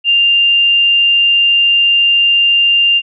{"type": "tone", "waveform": "sine", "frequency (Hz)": 2794, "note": "F7", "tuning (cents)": 0, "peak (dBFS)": -7, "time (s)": [0.04, 3.02], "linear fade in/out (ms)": 50, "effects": []}